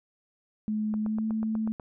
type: tone with pitch glide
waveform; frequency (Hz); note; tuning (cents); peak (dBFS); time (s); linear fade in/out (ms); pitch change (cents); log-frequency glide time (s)
sine; 214.1 to 219.7; A3 to A3; -47 to -2; -26; 0.68-1.72; 0; +45; 1.01-1.26
type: click train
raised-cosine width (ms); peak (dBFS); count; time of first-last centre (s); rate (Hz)
1; -26; 8; 0.94-1.798; 8.16
effects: none